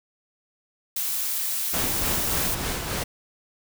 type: noise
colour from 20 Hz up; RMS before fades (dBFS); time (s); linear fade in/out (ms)
blue; -27; 0.96-2.55; 5
type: noise with tremolo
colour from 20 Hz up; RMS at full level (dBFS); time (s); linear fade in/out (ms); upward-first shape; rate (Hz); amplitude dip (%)
pink; -27; 1.73-3.04; 10; sine; 3.4; 40
effects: none